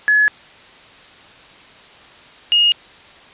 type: tone pair in turn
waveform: sine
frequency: 1700 / 2859 Hz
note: G#6 / F7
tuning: +40 / +40 cents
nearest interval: major sixth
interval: 900 cents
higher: second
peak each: -10 dBFS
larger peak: neither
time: 0.08-0.28 / 2.52-2.72 s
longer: neither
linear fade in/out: 0 ms
effects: white hiss -43 dBFS RMS until 3.33 s + resampled to 8000 Hz